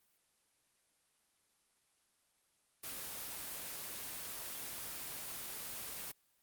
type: noise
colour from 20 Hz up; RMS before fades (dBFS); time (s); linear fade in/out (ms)
white; -44; 2.83-6.12; 10
effects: white hiss -75 dBFS RMS until 6.42 s + Opus 24 kbps